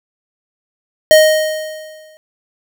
square tone with exponential decay, 622.3 Hz, D#5, in tune, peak -3 dBFS, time 1.11-2.17 s, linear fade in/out 0 ms, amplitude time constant 230 ms, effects none

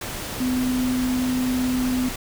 sine tone in noise, 253.3 Hz, B3, 44 cents sharp, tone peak -20 dBFS, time 0.4-2.09 s, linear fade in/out 5 ms, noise pink, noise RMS -31 dBFS, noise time 0.01-2.16 s, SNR +8 dB, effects none

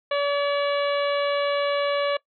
harmonic tone, 571 Hz, D5, 49 cents flat, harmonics 1 / 2 / 3 / 4 / 5 / 6 / 7, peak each -22 / -28 / -32 / -34 / -36 / -38 / -39 dBFS, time 0.11-2.17 s, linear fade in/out 5 ms, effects noise-tail reverb RT60 0.1 s tail -21 dB re dry

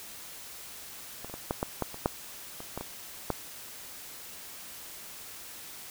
clicks, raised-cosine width 1 ms, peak -26 / -30 / -24 / -14 / -14 / -14 / -27 / -10 / -27 / -20 / -22 / -13 dBFS, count 12, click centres 1.246 / 1.298 / 1.34 / 1.509 / 1.629 / 1.823 / 1.944 / 2.059 / 2.604 / 2.776 / 2.81 / 3.303 s, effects white hiss -45 dBFS RMS until 5.9 s

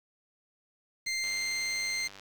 20% pulse tone, 2093 Hz, C7, in tune, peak -25 dBFS, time 1.06-2.08 s, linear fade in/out 10 ms
click train, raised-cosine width 0.2 ms, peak -30 dBFS, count 95, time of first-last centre 1.24-2.196 s, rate 98.3 Hz
effects low-pass 10000 Hz 12 dB/octave + 8-bit

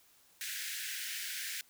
pink high-pass noise, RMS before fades -40 dBFS, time 0.41-1.61 s, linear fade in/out 0 ms, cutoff 1500 Hz, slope 96 dB/octave, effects white hiss -65 dBFS RMS until 1.69 s

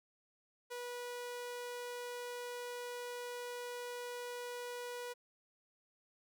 sawtooth tone, 487.5 Hz, B4, 23 cents flat, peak -38 dBFS, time 0.7-5.14 s, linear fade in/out 20 ms, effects none

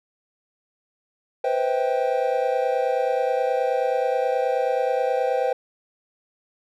triangle chord, C major seventh, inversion third, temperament equal with one note detuned, 493.9 / 523.3 / 643.1 / 784 Hz, B4 / C5 / E5 / G5, 0 / 0 / -43 / 0 cents, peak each -23 / -22 / -27 / -24 dBFS, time 1.44-5.53 s, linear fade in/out 5 ms, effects none

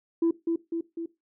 sine tone with echo, 333.2 Hz, E4, 19 cents sharp, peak -18 dBFS, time 0.22-0.31 s, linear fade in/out 5 ms, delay 250 ms, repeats 3, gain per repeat -4 dB, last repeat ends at 1.06 s, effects noise-tail reverb RT60 0.2 s tail -17 dB re dry + tanh soft clip ceiling -17 dBFS

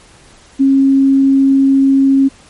sine tone, 271.4 Hz, C#4, 36 cents flat, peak -6 dBFS, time 0.59-2.29 s, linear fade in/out 20 ms, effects pink hiss -43 dBFS RMS until 2.49 s + MP3 48 kbps

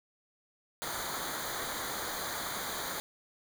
pink noise with comb filter, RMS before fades -37 dBFS, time 0.82-3 s, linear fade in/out 0 ms, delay 0.37 ms, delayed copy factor -0.85, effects none

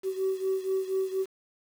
sine beating tone pair, 380 / 384.2 Hz, F#4 / G4, +46 / -35 cents, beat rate 4.2 Hz, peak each -27 / -30 dBFS, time 0.03-1.26 s, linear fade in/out 50 ms, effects tanh soft clip ceiling -21 dBFS + 8-bit

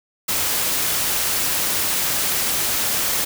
white noise, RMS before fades -21 dBFS, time 0.28-3.25 s, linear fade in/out 10 ms, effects none

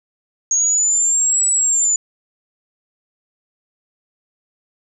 sine exponential two-way sweep, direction up then down, 6580 to 7902 to 6950 Hz, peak -13 dBFS, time 0.51-1.96 s, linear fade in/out 2 ms, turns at 1.49 s, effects none

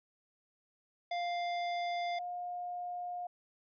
square / sine tone pair in turn, 698.5 / 711.5 Hz, F5 / F5, 0 / +32 cents, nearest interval unison, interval 32 cents, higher second, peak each -34 / -37 dBFS, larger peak first, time 1.11-2.19 / 2.19-3.27 s, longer neither, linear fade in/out 5 ms, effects resampled to 11025 Hz

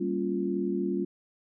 sine chord, G half-diminished seventh, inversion none, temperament equal, 196 / 233.1 / 277.2 / 349.2 Hz, G3 / Bb3 / Db4 / F4, 0 / 0 / 0 / 0 cents, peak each -31 / -36 / -33 / -30 dBFS, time 0-1.05 s, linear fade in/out 10 ms, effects none

